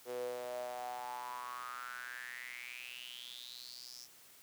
sawtooth tone with high-pass filter sweep, 123.47 Hz, B2, in tune, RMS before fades -45 dBFS, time 0.05-4.08 s, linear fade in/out 50 ms, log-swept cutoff 440 to 5600 Hz, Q 8.2, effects white hiss -60 dBFS RMS until 4.42 s + high-pass 80 Hz 12 dB/octave

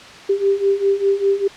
sine beating tone pair, 392 / 397 Hz, G4 / G4, 0 / +22 cents, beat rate 5 Hz, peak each -19 / -16 dBFS, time 0.29-1.48 s, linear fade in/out 10 ms, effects white hiss -38 dBFS RMS until 1.56 s + low-pass 4000 Hz 12 dB/octave

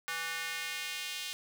square tone with high-pass filter sweep, 164.81 Hz, E3, in tune, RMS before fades -38 dBFS, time 0.08-1.33 s, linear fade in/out 0 ms, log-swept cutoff 1500 to 3100 Hz, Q 1.7, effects none

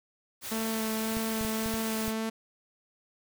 white noise, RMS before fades -38 dBFS, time 0.41-2.14 s, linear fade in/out 50 ms
sawtooth tone with vibrato, 221.6 Hz, A3, 13 cents sharp, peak -26 dBFS, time 0.51-2.3 s, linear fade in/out 10 ms, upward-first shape sine, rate 1.8 Hz, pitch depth 13 cents each way
clicks, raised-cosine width 5 ms, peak -26 dBFS, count 6, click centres 1.169 / 1.411 / 1.45 / 1.66 / 1.74 / 2.08 s
effects none

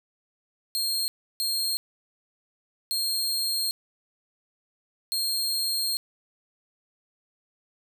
sawtooth tone bursts at uneven times, 4226 Hz, C8, 16 cents sharp, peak -22 dBFS, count 4, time 0.75-1.08 / 1.4-1.77 / 2.91-3.71 / 5.12-5.97 s, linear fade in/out 0 ms, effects none

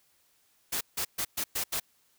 white noise bursts at uneven times, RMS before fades -31 dBFS, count 6, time 0.72-0.81 / 0.97-1.05 / 1.18-1.25 / 1.37-1.44 / 1.55-1.64 / 1.72-1.8 s, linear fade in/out 10 ms, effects white hiss -68 dBFS RMS until 2.18 s

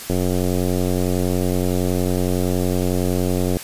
click train, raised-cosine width 2 ms, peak -8 dBFS, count 316, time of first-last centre 0.1-3.569 s, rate 90.8 Hz, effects white hiss -34 dBFS RMS until 3.63 s + resampled to 32000 Hz

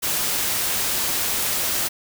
white noise, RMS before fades -23 dBFS, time 0.02-1.89 s, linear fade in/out 20 ms, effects none

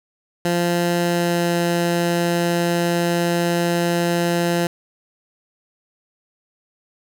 15% pulse tone with pitch glide, 173.3 to 172.1 Hz, F3 to F3, -13 to -25 cents, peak -11 dBFS, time 0.45-4.67 s, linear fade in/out 2 ms, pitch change -12 cents, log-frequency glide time 1.01-1.56 s, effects none

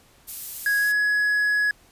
violet noise, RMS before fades -31 dBFS, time 0.27-0.93 s, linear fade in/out 20 ms
triangle tone with pitch glide, 1659 to 1681.2 Hz, G#6 to G#6, -2 to +21 cents, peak -17 dBFS, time 0.66-1.71 s, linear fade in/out 2 ms, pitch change +23 cents, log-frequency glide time 0.79-0.89 s
effects pink hiss -56 dBFS RMS until 1.91 s + resampled to 32000 Hz

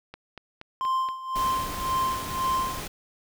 click train, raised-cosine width 0.3 ms, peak -24 dBFS, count 5, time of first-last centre 0.14-1.088 s, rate 4.22 Hz
triangle tone with tremolo, 1046.5 Hz, C6, in tune, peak -20 dBFS, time 0.81-2.8 s, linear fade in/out 0 ms, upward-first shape sine, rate 1.9 Hz, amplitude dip 80%
pink noise, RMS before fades -35 dBFS, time 1.35-2.88 s, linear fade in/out 10 ms
effects none

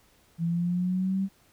sine linear sweep, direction up, 165.6 to 195.6 Hz, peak -24 dBFS, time 0.38-1.29 s, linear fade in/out 50 ms, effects pink hiss -62 dBFS RMS until 1.52 s

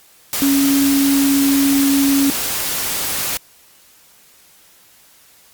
sine tone in noise, 277.2 Hz, C#4, in tune, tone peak -12 dBFS, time 0.42-2.3 s, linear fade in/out 0 ms, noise white, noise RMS -21 dBFS, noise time 0.33-3.37 s, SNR +6 dB, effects white hiss -49 dBFS RMS until 5.53 s + Opus 48 kbps

